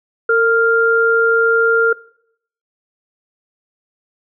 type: tone pair together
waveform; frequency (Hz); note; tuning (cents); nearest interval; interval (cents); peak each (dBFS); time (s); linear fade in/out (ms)
sine; 455.5 / 1396.9; A#4 / F6; -40 / 0; octave + perfect fifth; 1940; -13; 0.29-1.93; 5
effects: noise-tail reverb RT60 0.7 s tail -22 dB re dry